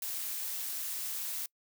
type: noise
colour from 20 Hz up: blue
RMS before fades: -37 dBFS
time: 0.02-1.46 s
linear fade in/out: 2 ms
effects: noise-tail reverb RT60 0.1 s tail -26 dB re dry